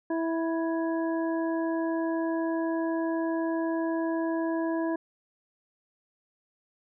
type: harmonic tone with a mistuned harmonic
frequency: 328 Hz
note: E4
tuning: 9 cents flat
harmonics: 1 / 2 / 3 / 5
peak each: -27 / -33 / -37 / -41 dBFS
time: 0.1-4.96 s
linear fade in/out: 5 ms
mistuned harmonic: 5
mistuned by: +25 cents
effects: none